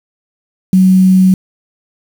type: tone with quantisation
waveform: sine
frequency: 187.1 Hz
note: F#3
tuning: 20 cents sharp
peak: -4 dBFS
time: 0.73-1.34 s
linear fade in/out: 2 ms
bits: 5
effects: none